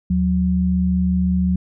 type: tone pair together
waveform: sine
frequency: 76.8 / 182.66 Hz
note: D#2 / F#3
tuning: -22 / -22 cents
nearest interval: octave + minor third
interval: 1500 cents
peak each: -21 / -16 dBFS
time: 0.1-1.56 s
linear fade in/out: 5 ms
effects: none